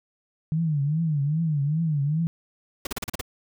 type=tone with vibrato; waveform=sine; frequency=152.4 Hz; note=D#3; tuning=36 cents flat; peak=-21 dBFS; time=0.52-2.27 s; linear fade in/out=0 ms; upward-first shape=triangle; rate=2.5 Hz; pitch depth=180 cents each way
type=noise bursts; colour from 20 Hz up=pink; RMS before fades=-29 dBFS; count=7; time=2.85-3.212 s; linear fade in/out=5 ms; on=20 ms; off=37 ms
effects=none